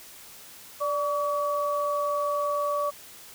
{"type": "tone pair together", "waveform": "sine", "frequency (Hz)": [585, 1138], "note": ["D5", "C#6"], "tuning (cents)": [-7, 45], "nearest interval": "octave", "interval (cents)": 1152, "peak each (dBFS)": -27, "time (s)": [0.8, 2.91], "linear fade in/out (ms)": 20, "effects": ["white hiss -47 dBFS RMS until 3.34 s"]}